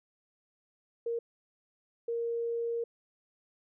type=tone bursts at uneven times; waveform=sine; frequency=466.4 Hz; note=A#4; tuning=1 cent sharp; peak=-30 dBFS; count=2; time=1.06-1.19 / 2.08-2.84 s; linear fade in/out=5 ms; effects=none